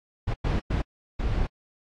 brown noise bursts at uneven times, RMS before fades -25 dBFS, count 4, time 0.27-0.34 / 0.44-0.6 / 0.7-0.82 / 1.19-1.47 s, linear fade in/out 10 ms, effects low-pass 4000 Hz 12 dB/octave + AAC 48 kbps

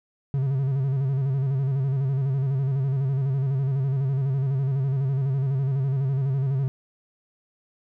triangle tone with vibrato, 135.1 Hz, C#3, 44 cents flat, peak -19 dBFS, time 0.34-6.68 s, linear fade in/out 0 ms, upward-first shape square, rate 12 Hz, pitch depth 59 cents each way, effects none

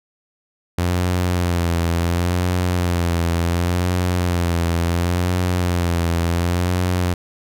sawtooth tone with vibrato, 87.31 Hz, F2, in tune, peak -13 dBFS, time 0.78-7.14 s, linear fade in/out 5 ms, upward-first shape sine, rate 0.7 Hz, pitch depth 56 cents each way, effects none

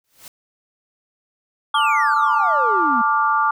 white noise with exponential growth, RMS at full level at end -36 dBFS, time 0.04-0.28 s, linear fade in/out 2 ms, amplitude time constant 51 ms
sine chord, D minor, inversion second, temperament just, 881 / 1174.7 / 1409.6 Hz, A5 / D6 / F6, +2 / 0 / +16 cents, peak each -20 / -17 / -22 dBFS, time 1.74-3.51 s, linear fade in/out 5 ms
triangle exponential sweep, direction down, 3400 to 220.4 Hz, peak -21 dBFS, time 1.74-3.02 s, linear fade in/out 10 ms
effects none

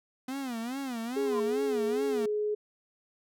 45% pulse tone with vibrato, 250 Hz, B3, 21 cents sharp, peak -33 dBFS, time 0.28-2.26 s, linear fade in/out 5 ms, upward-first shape sine, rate 2.4 Hz, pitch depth 180 cents each way
sine tone with exponential growth, 1029 Hz, C6, 29 cents flat, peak -31 dBFS, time 1.11-1.4 s, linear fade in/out 5 ms, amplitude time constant 62 ms
sine tone with pitch glide, 413.7 to 420.9 Hz, G#4 to G#4, -7 to +23 cents, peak -27 dBFS, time 1.16-2.55 s, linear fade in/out 10 ms, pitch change +30 cents, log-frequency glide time 1.27-1.49 s
effects none

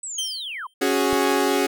sine linear sweep, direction down, 8140 to 918 Hz, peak -29 dBFS, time 0.03-0.67 s, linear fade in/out 5 ms
square tone with exponential decay, 3135 Hz, G7, 1 cent flat, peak -23 dBFS, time 0.18-0.74 s, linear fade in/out 5 ms, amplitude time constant 120 ms
sawtooth chord, C# suspended fourth, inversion none, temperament equal, 277.2 / 370 / 415.3 Hz, C#4 / F#4 / G#4, 0 / 0 / 0 cents, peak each -19 dBFS, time 0.81-1.67 s, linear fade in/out 10 ms
click, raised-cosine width 5 ms, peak -22 dBFS, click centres 1.13 s
effects none

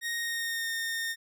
sawtooth tone with pitch glide, 1864.7 to 1831.6 Hz, A#6 to A#6, 0 to -31 cents, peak -27 dBFS, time 0.01-1.16 s, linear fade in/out 50 ms, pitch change -31 cents, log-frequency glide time 0.18-0.7 s, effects none

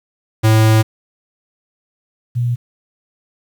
square / sine tone pair in turn, 110 / 120.85 Hz, A2 / B2, 0 / -37 cents, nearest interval major second, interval 163 cents, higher second, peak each -9 / -14 dBFS, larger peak first, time 0.43-0.83 / 2.35-2.56 s, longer first, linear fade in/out 20 ms, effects 8-bit

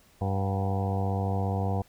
harmonic tone with a mistuned harmonic, 97 Hz, G2, 18 cents flat, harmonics 1 / 2 / 3 / 4 / 5 / 6 / 7 / 8 / 9 / 10, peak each -27 / -33 / -41 / -41 / -36 / -45 / -36 / -38 / -42 / -44 dBFS, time 0.21-1.82 s, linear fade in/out 5 ms, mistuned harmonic 7, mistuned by +56 cents, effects pink hiss -60 dBFS RMS until 1.88 s

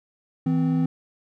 triangle tone pair together, 162.1 / 258.1 Hz, E3 / C4, -29 / -23 cents, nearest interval minor sixth, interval 806 cents, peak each -20 dBFS, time 0.46-0.86 s, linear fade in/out 5 ms, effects none

